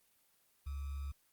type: tone with sample-and-hold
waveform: sine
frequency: 70 Hz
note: C#2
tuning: 18 cents sharp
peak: -38 dBFS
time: 0.66-1.12 s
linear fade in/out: 10 ms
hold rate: 1225 Hz
effects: white hiss -72 dBFS RMS until 1.32 s + Opus 24 kbps